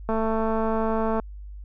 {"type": "click train", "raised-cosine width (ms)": 1, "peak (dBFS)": -13, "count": 247, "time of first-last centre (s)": [0.09, 1.198], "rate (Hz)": 222, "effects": ["added 50 Hz sine -36 dBFS peak until 1.64 s"]}